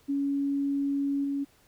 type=tone with level steps; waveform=sine; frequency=280 Hz; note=C#4; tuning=18 cents sharp; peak=-25 / -27 dBFS; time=0.08-1.45 s; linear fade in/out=20 ms; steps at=1.24 s; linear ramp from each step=5 ms; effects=pink hiss -62 dBFS RMS until 1.67 s